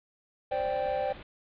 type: chord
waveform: triangle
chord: C suspended second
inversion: none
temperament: equal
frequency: 523.3 / 587.3 / 784 Hz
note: C5 / D5 / G5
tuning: 0 / 0 / 0 cents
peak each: -30 dBFS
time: 0.51-1.13 s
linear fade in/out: 10 ms
type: low-pass noise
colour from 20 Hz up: pink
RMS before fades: -47 dBFS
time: 0.51-1.23 s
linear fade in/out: 5 ms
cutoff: 3800 Hz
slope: 48 dB/octave
effects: resampled to 11025 Hz

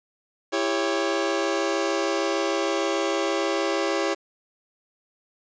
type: chord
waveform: sawtooth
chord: C# diminished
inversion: first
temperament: just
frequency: 332.6 / 399.1 / 554.4 Hz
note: E4 / G4 / C#5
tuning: +16 / +31 / 0 cents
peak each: -23 dBFS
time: 0.52-4.15 s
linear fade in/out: 20 ms
effects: resampled to 16000 Hz + 8-bit

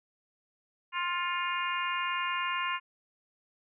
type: harmonic tone with a mistuned harmonic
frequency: 351 Hz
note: F4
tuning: 9 cents sharp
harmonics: 3 / 4 / 5 / 6 / 7 / 8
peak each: -32 / -38 / -38 / -39 / -39 / -38 dBFS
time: 0.92-2.8 s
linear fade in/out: 50 ms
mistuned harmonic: 6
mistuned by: +32 cents
effects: none

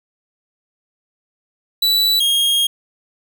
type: tone pair in turn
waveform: 45% pulse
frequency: 3951 / 3253 Hz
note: B7 / G#7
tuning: 0 / -37 cents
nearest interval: minor third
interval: 337 cents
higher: first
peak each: -13 dBFS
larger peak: neither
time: 1.82-2.2 / 2.2-2.67 s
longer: second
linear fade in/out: 5 ms
effects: none

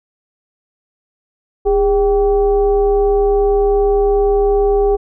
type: tone with frequency modulation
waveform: sine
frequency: 406.7 Hz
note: G#4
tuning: 36 cents flat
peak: -10 dBFS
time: 1.65-4.97 s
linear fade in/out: 20 ms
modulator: 368 Hz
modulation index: 0.62
effects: none

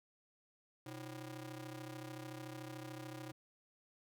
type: ring-modulated tone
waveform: sawtooth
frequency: 220 Hz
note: A3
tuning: in tune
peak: -39 dBFS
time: 0.86-3.32 s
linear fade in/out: 5 ms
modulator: 93.2 Hz
effects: none

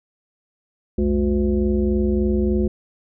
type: tone with frequency modulation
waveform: sine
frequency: 211.8 Hz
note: G#3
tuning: 34 cents sharp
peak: -16 dBFS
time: 0.98-2.68 s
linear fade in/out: 5 ms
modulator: 149 Hz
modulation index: 1.3
effects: none

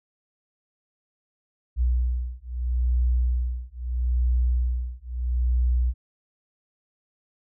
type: beating tone pair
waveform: sine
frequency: 60.9 / 61.67 Hz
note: B1 / B1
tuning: -24 / -2 cents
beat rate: 0.77 Hz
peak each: -24 dBFS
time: 1.76-5.94 s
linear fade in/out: 50 ms
effects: none

